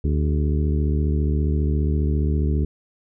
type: harmonic tone with a mistuned harmonic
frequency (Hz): 74.8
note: D2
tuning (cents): +32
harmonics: 1 / 2 / 3 / 4 / 5 / 6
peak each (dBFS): -19 / -25 / -29 / -31 / -33 / -35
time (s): 0.04-2.65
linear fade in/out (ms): 5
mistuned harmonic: 6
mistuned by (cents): -88
effects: none